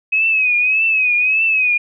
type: tone with vibrato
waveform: sine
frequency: 2543 Hz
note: D#7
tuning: 37 cents sharp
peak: -12 dBFS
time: 0.12-1.78 s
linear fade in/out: 10 ms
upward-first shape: triangle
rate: 1.7 Hz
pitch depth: 92 cents each way
effects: none